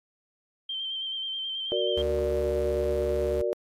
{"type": "tone with vibrato", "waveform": "sine", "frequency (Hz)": 3136, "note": "G7", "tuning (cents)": 0, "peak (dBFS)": -30, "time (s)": [0.69, 2.02], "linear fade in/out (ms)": 5, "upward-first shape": "square", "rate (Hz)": 9.3, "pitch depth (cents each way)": 22}
{"type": "chord", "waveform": "sine", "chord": "Gb augmented", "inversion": "none", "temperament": "equal", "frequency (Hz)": [370, 466.2, 587.3], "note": ["Gb4", "Bb4", "D5"], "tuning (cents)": [0, 0, 0], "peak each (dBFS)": -29, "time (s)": [1.72, 3.53], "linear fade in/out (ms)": 0}
{"type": "tone with pitch glide", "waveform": "45% pulse", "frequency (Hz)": [73.5, 72.2], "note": ["D2", "D2"], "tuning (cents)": [2, -29], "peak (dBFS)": -32, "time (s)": [1.97, 3.42], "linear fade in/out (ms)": 5, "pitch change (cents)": -31, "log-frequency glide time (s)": [2.21, 2.28]}
{"effects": ["AAC 64 kbps"]}